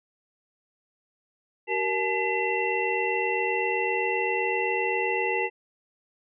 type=tone cluster; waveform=sine; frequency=381.4 / 469.1 / 857 / 2019 / 2709 Hz; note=G4 / A#4 / A5 / B6 / E7; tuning=-47 / +11 / -46 / +38 / +47 cents; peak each=-30 dBFS; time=1.67-5.5 s; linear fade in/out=50 ms; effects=none